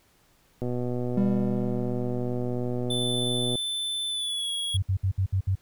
click train, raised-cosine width 2 ms, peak -18 dBFS, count 362, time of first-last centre 0.62-3.555 s, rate 123 Hz
triangle tone with exponential decay, 198.6 Hz, G3, 23 cents sharp, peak -18 dBFS, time 1.17-3.29 s, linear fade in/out 5 ms, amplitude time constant 460 ms
square tone with pitch glide, 3526 to 3328 Hz, A7 to G#7, +3 to +3 cents, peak -28 dBFS, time 2.9-4.77 s, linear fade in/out 5 ms, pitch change -100 cents, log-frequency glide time 4.09-4.51 s
sine tone bursts, 95.4 Hz, G2, 47 cents flat, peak -21 dBFS, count 6, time 4.74-5.555 s, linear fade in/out 10 ms, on 85 ms, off 61 ms
effects pink hiss -63 dBFS RMS until 5.61 s

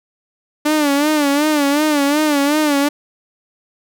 sawtooth tone with vibrato, 293.7 Hz, D4, in tune, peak -9 dBFS, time 0.65-2.89 s, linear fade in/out 10 ms, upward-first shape sine, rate 2.7 Hz, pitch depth 89 cents each way, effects none

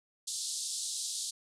white band-pass noise, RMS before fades -37 dBFS, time 0.27-1.31 s, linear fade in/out 10 ms, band 3600 to 9500 Hz, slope 48 dB/octave, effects none

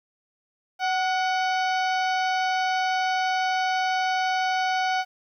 harmonic tone with a mistuned harmonic, 749 Hz, F#5, 21 cents sharp, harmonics 1 / 2 / 3 / 4 / 5 / 6 / 7 / 8, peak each -23 / -29 / -33 / -36 / -41 / -39 / -43 / -43 dBFS, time 0.79-5.05 s, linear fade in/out 50 ms, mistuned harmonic 2, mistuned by -46 cents, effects 10-bit

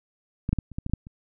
clicks, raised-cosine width 5 ms, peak -14 / -9 / -13 / -29 / -17 / -16 / -26 / -9 / -29 dBFS, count 9, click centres 0.491 / 0.53 / 0.587 / 0.717 / 0.785 / 0.864 / 0.897 / 0.936 / 1.069 s, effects none

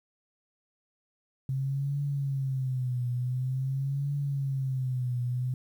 sine tone with vibrato, 132.3 Hz, C3, 20 cents sharp, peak -27 dBFS, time 1.49-5.54 s, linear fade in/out 2 ms, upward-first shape triangle, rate 0.47 Hz, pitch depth 140 cents each way, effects 10-bit

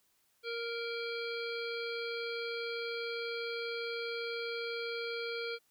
harmonic tone, 466.2 Hz, A#4, in tune, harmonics 1 / 3 / 5 / 7 / 9 / 10, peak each -38 / -43 / -43 / -47 / -47 / -50 dBFS, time 0.43-5.59 s, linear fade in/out 50 ms, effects white hiss -73 dBFS RMS until 5.7 s

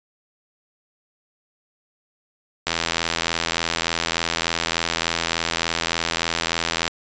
click train, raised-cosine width 0.2 ms, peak -3 dBFS, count 352, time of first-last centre 2.67-6.879 s, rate 83.4 Hz, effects resampled to 16000 Hz

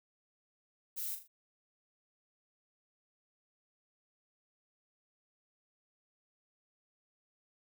violet noise with echo, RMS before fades -39 dBFS, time 0.96-1.16 s, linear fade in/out 20 ms, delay 40 ms, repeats 3, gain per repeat -8 dB, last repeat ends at 1.28 s, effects none

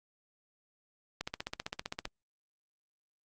click train, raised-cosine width 0.2 ms, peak -18 dBFS, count 14, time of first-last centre 1.21-2.054 s, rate 15.4 Hz, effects Opus 48 kbps

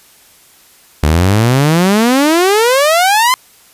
sawtooth exponential sweep, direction up, 71.8 to 1048 Hz, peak -4 dBFS, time 1.03-3.34 s, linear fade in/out 0 ms, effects white hiss -45 dBFS RMS until 3.73 s + resampled to 32000 Hz

